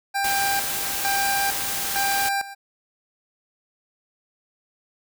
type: tone with tremolo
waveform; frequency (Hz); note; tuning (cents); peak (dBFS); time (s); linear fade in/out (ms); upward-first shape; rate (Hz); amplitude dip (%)
25% pulse; 793; G5; +20; -18; 0.14-2.55; 20; square; 1.1; 80
type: noise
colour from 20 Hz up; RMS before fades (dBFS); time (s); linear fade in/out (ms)
white; -27; 0.24-2.29; 5
effects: none